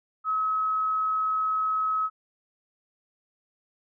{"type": "tone", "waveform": "sine", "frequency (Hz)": 1282, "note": "E6", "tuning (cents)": -49, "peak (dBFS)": -23, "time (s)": [0.24, 2.1], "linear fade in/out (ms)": 50, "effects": []}